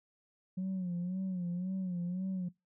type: tone with vibrato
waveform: sine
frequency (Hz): 182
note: F#3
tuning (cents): -28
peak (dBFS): -31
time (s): 0.57-2.49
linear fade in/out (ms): 10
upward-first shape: sine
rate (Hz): 1.9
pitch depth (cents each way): 80
effects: noise-tail reverb RT60 0.2 s tail -22 dB re dry + tanh soft clip ceiling -31 dBFS